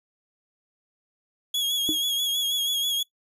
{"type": "tone with vibrato", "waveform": "40% pulse", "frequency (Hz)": 3327, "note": "G#7", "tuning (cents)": 2, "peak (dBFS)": -22, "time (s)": [1.54, 3.03], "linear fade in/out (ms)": 5, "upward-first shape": "sine", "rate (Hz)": 6.2, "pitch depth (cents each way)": 42}
{"type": "tone with exponential decay", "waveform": "sine", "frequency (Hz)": 311.1, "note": "D#4", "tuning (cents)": 0, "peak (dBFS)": -20, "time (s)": [1.89, 2], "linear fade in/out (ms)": 0, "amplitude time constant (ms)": 22}
{"effects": ["noise-tail reverb RT60 0.1 s tail -19 dB re dry"]}